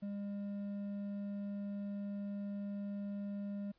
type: tone with hard clipping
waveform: sine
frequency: 201.8 Hz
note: G#3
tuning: 49 cents flat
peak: -40 dBFS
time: 0.02-3.72 s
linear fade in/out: 10 ms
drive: 5 dB
effects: pink hiss -75 dBFS RMS until 3.78 s + resampled to 11025 Hz